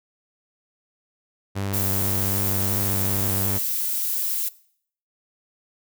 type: tone with vibrato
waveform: sawtooth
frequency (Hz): 98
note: G2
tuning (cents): 0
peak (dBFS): -21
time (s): 1.55-3.59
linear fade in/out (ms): 20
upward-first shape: sine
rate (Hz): 2.6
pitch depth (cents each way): 20
type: noise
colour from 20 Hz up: violet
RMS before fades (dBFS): -25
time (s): 1.73-4.49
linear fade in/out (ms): 10
effects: noise-tail reverb RT60 0.6 s tail -20 dB re dry